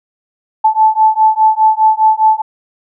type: beating tone pair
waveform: sine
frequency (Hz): 870 / 874.9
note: A5 / A5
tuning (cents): -20 / -10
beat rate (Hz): 4.9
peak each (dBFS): -10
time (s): 0.64-2.42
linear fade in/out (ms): 10
effects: none